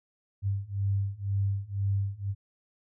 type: beating tone pair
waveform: sine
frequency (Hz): 98 / 100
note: G2 / G2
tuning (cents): 0 / +35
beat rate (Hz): 2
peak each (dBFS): -30 / -29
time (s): 0.42-2.35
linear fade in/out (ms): 50
effects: none